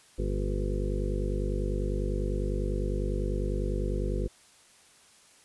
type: harmonic tone with a mistuned harmonic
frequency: 50 Hz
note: G1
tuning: 35 cents sharp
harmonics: 1 / 2 / 3 / 4 / 5 / 7 / 8 / 9 / 10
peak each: -29 / -36 / -38 / -40 / -41 / -37 / -38 / -43 / -40 dBFS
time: 0.18-4.28 s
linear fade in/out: 10 ms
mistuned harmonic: 5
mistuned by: -57 cents
effects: white hiss -58 dBFS RMS until 5.44 s + resampled to 24000 Hz